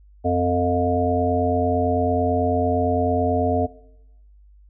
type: harmonic tone with a mistuned harmonic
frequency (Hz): 89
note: F2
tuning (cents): +33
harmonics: 1 / 3 / 5 / 7 / 8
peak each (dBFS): -24 / -24 / -24 / -24 / -24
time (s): 0.24-3.67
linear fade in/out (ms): 20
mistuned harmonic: 3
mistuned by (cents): -48
effects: noise-tail reverb RT60 0.9 s tail -20 dB re dry + added 50 Hz sine -47 dBFS peak until 4.69 s